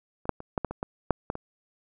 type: clicks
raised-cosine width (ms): 1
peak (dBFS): -27 / -7 / -25 / -12 / -14 / -20 / -16 / -6 / -14 / -21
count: 10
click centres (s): 0.255 / 0.293 / 0.404 / 0.578 / 0.647 / 0.71 / 0.829 / 1.107 / 1.301 / 1.354
effects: none